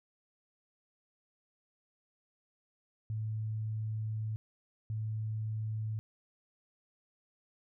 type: tone bursts at uneven times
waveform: sine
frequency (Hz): 109.1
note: A2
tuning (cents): -14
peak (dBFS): -33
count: 2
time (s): 3.1-4.36 / 4.9-5.99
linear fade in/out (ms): 0
effects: none